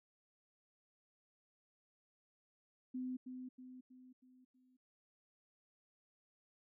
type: tone with echo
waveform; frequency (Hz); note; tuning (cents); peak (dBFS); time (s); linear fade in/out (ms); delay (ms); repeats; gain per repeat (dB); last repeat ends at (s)
sine; 254.7; C4; -46; -39; 2.94-3.17; 10; 320; 5; -6; 4.77
effects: none